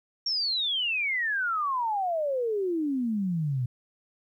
sine exponential sweep, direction down, 5588 to 119.5 Hz, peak -25 dBFS, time 0.26-3.66 s, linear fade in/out 5 ms, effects 11-bit

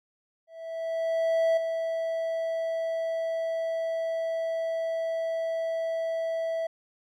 triangle tone with ADSR envelope, 656 Hz, E5, 9 cents flat, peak -18 dBFS, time 0.47-6.67 s, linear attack 1100 ms, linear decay 7 ms, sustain -7 dB, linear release 6 ms, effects none

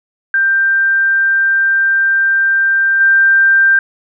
sine tone with level steps, 1575 Hz, G6, 8 cents sharp, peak -9 / -6 dBFS, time 0.34-3.79 s, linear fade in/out 2 ms, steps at 3 s, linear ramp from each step 10 ms, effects none

